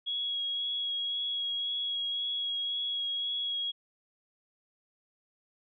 sine tone with vibrato, 3322 Hz, G#7, in tune, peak -30 dBFS, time 0.06-3.72 s, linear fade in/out 20 ms, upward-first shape sine, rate 1.9 Hz, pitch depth 13 cents each way, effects none

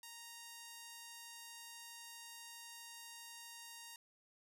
5% pulse tone, 932.3 Hz, A#5, in tune, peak -39 dBFS, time 0.03-3.96 s, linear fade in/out 2 ms, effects none

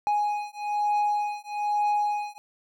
triangle beating tone pair, 830.6 / 831.7 Hz, G#5 / G#5, 0 / +2 cents, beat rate 1.1 Hz, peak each -25 dBFS, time 0.07-2.38 s, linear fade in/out 0 ms, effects none

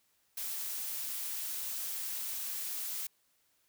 blue noise, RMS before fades -38 dBFS, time 0.37-3.07 s, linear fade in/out 5 ms, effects white hiss -73 dBFS RMS until 3.68 s

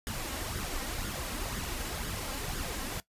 pink noise with flanger, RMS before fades -36 dBFS, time 0.07-3 s, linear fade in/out 0 ms, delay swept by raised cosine 0.58 to 3.78 ms, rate 2 Hz, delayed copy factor +0.55, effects noise-tail reverb RT60 0.1 s tail -18 dB re dry + resampled to 32000 Hz

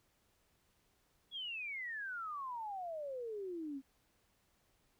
sine exponential sweep, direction down, 3399 to 261.6 Hz, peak -40 dBFS, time 1.31-3.82 s, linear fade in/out 50 ms, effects pink hiss -75 dBFS RMS until 4.99 s

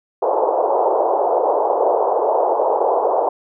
pink band-pass noise, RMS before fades -17 dBFS, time 0.22-3.29 s, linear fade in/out 5 ms, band 410 to 940 Hz, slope 48 dB/octave, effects none

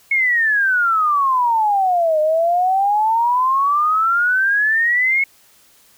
sine exponential two-way sweep, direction down then up, 2200 to 608 to 2200 Hz, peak -13 dBFS, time 0.11-5.24 s, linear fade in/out 5 ms, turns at 2.2 s, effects white hiss -52 dBFS RMS until 5.97 s

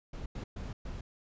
brown noise bursts at uneven times, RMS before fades -40 dBFS, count 4, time 0.13-0.26 / 0.35-0.44 / 0.56-0.73 / 0.85-1.01 s, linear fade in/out 5 ms, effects resampled to 16000 Hz

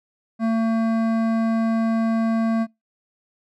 sine tone with hard clipping, 225 Hz, A3, 39 cents sharp, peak -20 dBFS, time 0.39-2.67 s, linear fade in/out 50 ms, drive 13 dB, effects noise-tail reverb RT60 0.2 s tail -26 dB re dry

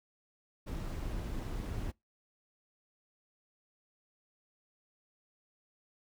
brown noise with amplitude modulation, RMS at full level -36 dBFS, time 0.66-1.92 s, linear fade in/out 20 ms, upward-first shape sine, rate 298 Hz, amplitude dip 45%, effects noise-tail reverb RT60 0.2 s tail -25 dB re dry

